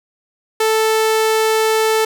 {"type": "tone", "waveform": "sawtooth", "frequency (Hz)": 440, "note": "A4", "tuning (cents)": 0, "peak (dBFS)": -9, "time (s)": [0.6, 2.05], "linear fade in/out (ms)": 5, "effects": []}